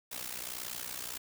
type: noise with amplitude modulation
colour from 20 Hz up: white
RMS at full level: -37 dBFS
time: 0.11-1.18 s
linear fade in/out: 10 ms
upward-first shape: sine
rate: 61.5 Hz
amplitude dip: 80%
effects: none